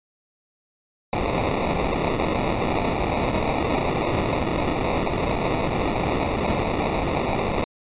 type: noise with sample-and-hold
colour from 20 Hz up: white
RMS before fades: -23 dBFS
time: 1.13-7.64 s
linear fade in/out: 0 ms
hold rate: 1575 Hz
effects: resampled to 8000 Hz

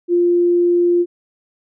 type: tone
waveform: sine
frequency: 349.2 Hz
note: F4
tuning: in tune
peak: -11 dBFS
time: 0.08-1.06 s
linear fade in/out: 50 ms
effects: none

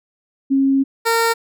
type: tone pair in turn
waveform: sine / 15% pulse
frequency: 271.3 / 458.8 Hz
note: C#4 / A#4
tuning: -37 / -28 cents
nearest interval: major sixth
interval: 909 cents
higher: second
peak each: -12 / -8 dBFS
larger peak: second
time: 0.5-0.84 / 1.05-1.34 s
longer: first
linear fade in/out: 20 ms
effects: none

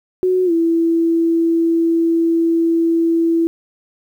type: tone with pitch glide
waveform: sine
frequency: 368.4 to 332 Hz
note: F#4 to E4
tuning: -7 to +12 cents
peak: -12 dBFS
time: 0.23-3.47 s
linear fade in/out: 0 ms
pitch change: -181 cents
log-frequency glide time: 0.45-0.52 s
effects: 8-bit

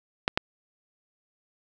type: clicks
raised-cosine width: 0.3 ms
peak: -6 dBFS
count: 2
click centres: 0.279 / 0.375 s
effects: none

